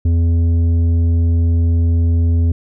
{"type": "tone with tanh clipping", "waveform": "sine", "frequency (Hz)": 84, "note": "E2", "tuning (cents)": 33, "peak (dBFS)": -12, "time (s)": [0.05, 2.52], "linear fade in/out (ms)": 5, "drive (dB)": 8, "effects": []}